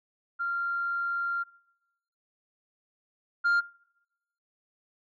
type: tone pair in turn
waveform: sine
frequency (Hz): 1388 / 1399.3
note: F6 / F6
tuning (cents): -11 / +3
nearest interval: unison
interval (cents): 14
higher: second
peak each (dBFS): -27 / -19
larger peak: second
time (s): 0.39-1.44 / 3.44-3.61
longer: first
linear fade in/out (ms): 20
effects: noise-tail reverb RT60 0.9 s tail -23 dB re dry + tanh soft clip ceiling -20 dBFS